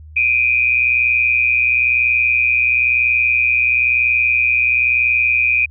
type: tone pair together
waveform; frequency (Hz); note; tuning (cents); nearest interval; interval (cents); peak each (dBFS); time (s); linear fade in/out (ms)
sine; 2368 / 2489; D7 / D#7; +14 / 0; minor second; 86; -16 / -14; 0.16-5.66; 10
effects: added 77 Hz sine -35 dBFS peak until 5.7 s